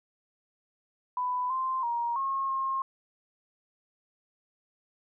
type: tone with pitch steps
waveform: sine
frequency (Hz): 996 / 1044 / 943 / 1082 / 1071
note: B5 / C6 / A#5 / C#6 / C6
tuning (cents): +14 / -4 / +20 / -42 / +40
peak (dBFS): -27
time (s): 1.17-2.82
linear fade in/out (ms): 2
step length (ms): 330
effects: none